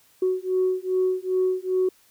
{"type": "beating tone pair", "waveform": "sine", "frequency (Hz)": [370, 372.5], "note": ["F#4", "F#4"], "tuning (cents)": [0, 12], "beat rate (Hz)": 2.5, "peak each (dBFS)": -23, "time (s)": [0.22, 1.89], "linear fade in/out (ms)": 5, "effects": ["tanh soft clip ceiling -14 dBFS", "white hiss -59 dBFS RMS until 2.1 s"]}